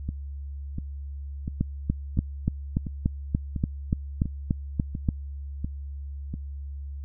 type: two click trains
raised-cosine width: 5 ms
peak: -10 / -18 dBFS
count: 13 / 10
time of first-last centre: 1.61-5.088 / 0.09-6.34 s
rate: 3.45 / 1.44 Hz
effects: added 70 Hz sine -33 dBFS peak until 7.04 s